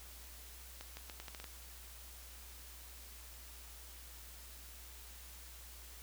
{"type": "accelerating click train", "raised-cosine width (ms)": 0.2, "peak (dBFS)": -29, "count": 8, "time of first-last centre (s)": [0.81, 1.442], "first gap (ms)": 160, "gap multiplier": 0.8, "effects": ["added 60 Hz sine -54 dBFS peak until 6.02 s", "white hiss -55 dBFS RMS until 6.02 s"]}